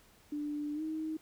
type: tone with pitch glide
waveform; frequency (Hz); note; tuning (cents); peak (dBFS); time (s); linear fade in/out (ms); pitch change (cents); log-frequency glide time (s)
sine; 295.2 to 314.6; D4 to D#4; +9 to +19; -34; 0.32-1.17; 5; +110; 0.74-0.82
effects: pink hiss -63 dBFS RMS until 1.21 s